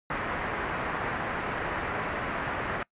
white low-pass noise, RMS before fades -32 dBFS, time 0.1-2.83 s, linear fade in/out 2 ms, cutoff 1900 Hz, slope 24 dB/octave, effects noise-tail reverb RT60 0.1 s tail -23 dB re dry + resampled to 8000 Hz

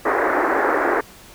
pink band-pass noise, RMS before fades -19 dBFS, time 0.05-1.01 s, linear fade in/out 5 ms, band 300 to 1900 Hz, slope 48 dB/octave, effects pink hiss -44 dBFS RMS until 1.34 s

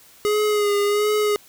square tone with vibrato, 415.3 Hz, G#4, in tune, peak -18 dBFS, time 0.25-1.36 s, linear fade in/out 0 ms, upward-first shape sine, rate 1.4 Hz, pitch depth 34 cents each way, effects white hiss -50 dBFS RMS until 1.48 s

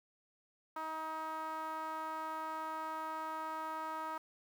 sawtooth tone with band-pass filter, 316.5 Hz, D#4, 30 cents sharp, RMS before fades -41 dBFS, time 0.76-4.18 s, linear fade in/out 5 ms, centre 1100 Hz, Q 5.7, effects 10-bit

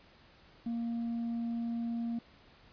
sine tone with tanh clipping, 233.1 Hz, A#3, in tune, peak -33 dBFS, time 0.66-2.19 s, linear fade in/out 5 ms, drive 2 dB, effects pink hiss -60 dBFS RMS until 2.72 s + resampled to 11025 Hz

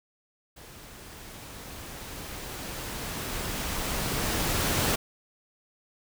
pink noise with level ramp, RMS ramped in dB -48 to -25 dBFS, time 0.56-4.96 s, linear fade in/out 10 ms, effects none

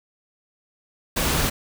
pink noise, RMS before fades -22 dBFS, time 1.16-1.5 s, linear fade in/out 10 ms, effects none

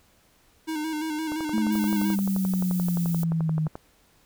square tone with vibrato, 311.1 Hz, D#4, in tune, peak -28 dBFS, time 0.67-2.16 s, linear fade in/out 20 ms, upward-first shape square, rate 5.8 Hz, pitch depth 41 cents each way
click train, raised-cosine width 1 ms, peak -21 dBFS, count 29, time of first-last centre 1.32-3.755 s, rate 11.5 Hz
sine exponential sweep, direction down, 220 to 154.7 Hz, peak -22 dBFS, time 1.53-3.68 s, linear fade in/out 10 ms
violet noise, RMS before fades -38 dBFS, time 1.72-3.24 s, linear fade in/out 5 ms
effects pink hiss -61 dBFS RMS until 4.25 s

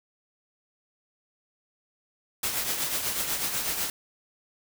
white noise with tremolo, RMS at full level -27 dBFS, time 2.43-3.9 s, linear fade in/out 2 ms, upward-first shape triangle, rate 8.1 Hz, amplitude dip 55%, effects none

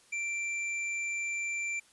triangle tone with hard clipping, 2352 Hz, D7, 2 cents sharp, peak -33 dBFS, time 0.12-1.8 s, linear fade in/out 10 ms, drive 18 dB, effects white hiss -62 dBFS RMS until 1.92 s + resampled to 24000 Hz

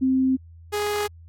sine / sawtooth tone pair in turn, 261.6 / 415.3 Hz, C4 / G#4, 0 / 0 cents, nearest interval minor sixth, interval 800 cents, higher second, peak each -17 / -19 dBFS, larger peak first, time 0.01-0.37 / 0.72-1.08 s, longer neither, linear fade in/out 20 ms, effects added 83 Hz sine -43 dBFS peak until 1.28 s + AAC 48 kbps

